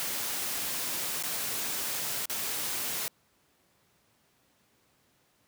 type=noise with dropouts; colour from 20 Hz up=white; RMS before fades=-33 dBFS; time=0-3.08 s; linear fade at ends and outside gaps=0 ms; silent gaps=1.226-1.236 / 2.256-2.297 s; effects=pink hiss -68 dBFS RMS until 5.47 s + high-pass 100 Hz 12 dB/octave